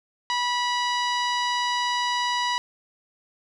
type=tone with low-pass filter; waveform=sawtooth; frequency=977 Hz; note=B5; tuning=19 cents flat; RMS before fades=-25 dBFS; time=0.3-2.58 s; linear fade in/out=0 ms; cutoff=4600 Hz; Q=1.7; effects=none